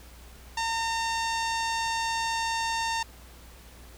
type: tone with low-pass filter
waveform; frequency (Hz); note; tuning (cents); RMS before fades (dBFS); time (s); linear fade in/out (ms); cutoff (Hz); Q
sawtooth; 911; A#5; -40; -29; 0.57-3.03; 5; 6300; 1.6
effects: added 60 Hz sine -48 dBFS peak until 3.97 s + pink hiss -52 dBFS RMS until 3.97 s